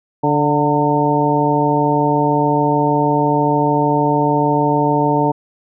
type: harmonic tone with a mistuned harmonic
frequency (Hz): 146.5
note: D3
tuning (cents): -4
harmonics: 1 / 2 / 3 / 4 / 5 / 6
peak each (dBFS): -20 / -18 / -20 / -22 / -22 / -17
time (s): 0.23-5.32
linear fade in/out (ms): 10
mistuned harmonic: 6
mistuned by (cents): +53
effects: none